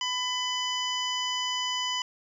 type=harmonic tone with a mistuned harmonic; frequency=1000 Hz; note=B5; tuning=21 cents sharp; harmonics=1 / 2 / 3 / 5 / 6 / 7; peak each=-33 / -37 / -30 / -37 / -42 / -42 dBFS; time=0.01-2.02 s; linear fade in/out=2 ms; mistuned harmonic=6; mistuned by=-19 cents; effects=10-bit